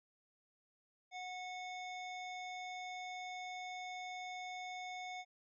harmonic tone with a mistuned harmonic, 733 Hz, F#5, 16 cents flat, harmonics 1 / 3 / 5 / 7 / 9, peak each -45 / -48 / -54 / -62 / -60 dBFS, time 1.11-5.25 s, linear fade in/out 50 ms, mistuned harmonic 5, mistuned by -37 cents, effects none

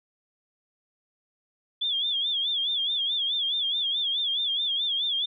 sine tone with vibrato, 3400 Hz, G#7, 40 cents sharp, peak -24 dBFS, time 1.81-5.26 s, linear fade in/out 10 ms, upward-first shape sine, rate 4.7 Hz, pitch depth 110 cents each way, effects none

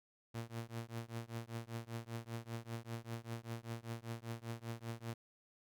sawtooth tone with tremolo, 115.8 Hz, A#2, 11 cents flat, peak -35 dBFS, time 0.34-5.14 s, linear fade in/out 10 ms, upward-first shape triangle, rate 5.1 Hz, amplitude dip 100%, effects none

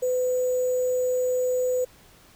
sine tone with sample-and-hold, 504 Hz, B4, 35 cents sharp, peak -21 dBFS, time 0.02-1.85 s, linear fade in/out 10 ms, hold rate 7350 Hz, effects pink hiss -54 dBFS RMS until 2.35 s

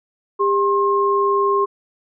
sine tone pair together, 400 / 1067.9 Hz, G4 / C6, +35 / +35 cents, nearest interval octave + perfect fourth, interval 1700 cents, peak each -17 dBFS, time 0.39-1.66 s, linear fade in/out 20 ms, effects none

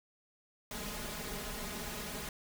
pink noise with comb filter, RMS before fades -41 dBFS, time 0.71-2.29 s, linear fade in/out 2 ms, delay 4.8 ms, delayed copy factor +1, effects none

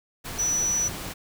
sine tone in noise, 5920 Hz, F#8, in tune, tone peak -22 dBFS, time 0.38-0.89 s, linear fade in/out 20 ms, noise pink, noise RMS -35 dBFS, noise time 0.24-1.14 s, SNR +10 dB, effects none

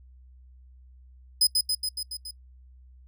sawtooth tone with echo, 5030 Hz, D#8, 18 cents sharp, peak -15 dBFS, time 1.41-1.47 s, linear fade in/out 5 ms, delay 140 ms, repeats 6, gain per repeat -3 dB, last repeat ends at 2.31 s, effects noise-tail reverb RT60 0.1 s tail -20 dB re dry + added 63 Hz sine -49 dBFS peak until 3.07 s

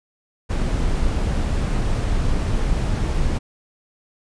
brown noise, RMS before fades -20 dBFS, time 0.49-3.39 s, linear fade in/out 20 ms, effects resampled to 22050 Hz

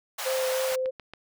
pink high-pass noise, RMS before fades -33 dBFS, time 0.18-0.76 s, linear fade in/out 10 ms, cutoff 550 Hz, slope 48 dB/octave
sine tone with vibrato, 520 Hz, C5, 11 cents flat, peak -25 dBFS, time 0.25-0.91 s, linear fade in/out 20 ms, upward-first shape triangle, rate 3.2 Hz, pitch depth 14 cents each way
click train, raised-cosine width 0.3 ms, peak -25 dBFS, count 4, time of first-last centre 0.72-1.136 s, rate 7.21 Hz
effects none

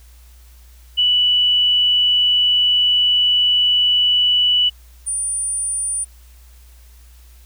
sine tone pair in turn, 2960 / 9343 Hz, F#7 / D9, 0 / -10 cents, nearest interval octave + minor sixth, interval 1990 cents, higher second, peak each -12 / -19 dBFS, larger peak first, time 0.97-4.7 / 5.06-6.05 s, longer first, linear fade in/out 20 ms, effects added 60 Hz sine -42 dBFS peak until 7.45 s + white hiss -53 dBFS RMS until 7.45 s

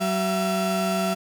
35% pulse tone pair together, 188.9 / 673.2 Hz, F#3 / E5, +36 / +36 cents, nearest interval octave + minor seventh, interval 2200 cents, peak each -23 dBFS, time 0-1.15 s, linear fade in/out 20 ms, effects none

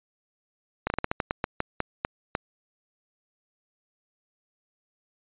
slowing click train, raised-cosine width 0.5 ms, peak -10 dBFS, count 13, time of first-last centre 0.87-2.351 s, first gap 31 ms, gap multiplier 1.23, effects resampled to 8000 Hz

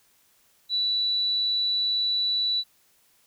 sine tone, 3951 Hz, B7, in tune, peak -22 dBFS, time 0.69-2.64 s, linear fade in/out 50 ms, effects white hiss -63 dBFS RMS until 3.26 s

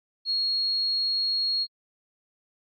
sine tone, 4298 Hz, C8, 46 cents sharp, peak -23 dBFS, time 0.25-1.67 s, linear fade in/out 50 ms, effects AAC 32 kbps

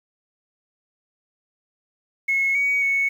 sine tone with pitch steps, 2181 / 2251 / 2213 Hz, C#7 / C#7 / C#7, -29 / +26 / -3 cents, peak -17 dBFS, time 2.28-3.09 s, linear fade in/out 10 ms, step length 270 ms, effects tanh soft clip ceiling -13 dBFS + 8-bit

